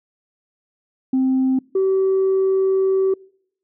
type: tone pair in turn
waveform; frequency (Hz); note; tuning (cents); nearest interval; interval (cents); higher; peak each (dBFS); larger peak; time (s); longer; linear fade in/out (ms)
sine; 261.6 / 382.9; C4 / G4; 0 / -41; perfect fifth; 659; second; -13; neither; 1.13-1.59 / 1.75-3.14; second; 5
effects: noise-tail reverb RT60 0.7 s tail -26 dB re dry + tanh soft clip ceiling -12 dBFS